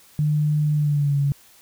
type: tone with pitch glide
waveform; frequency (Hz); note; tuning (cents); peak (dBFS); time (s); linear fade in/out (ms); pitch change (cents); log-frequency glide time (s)
sine; 150.3 to 141.05; D3 to C#3; +40 to +30; -17; 0.19-1.32; 0; -110; 0.74-1.18
effects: white hiss -52 dBFS RMS until 1.61 s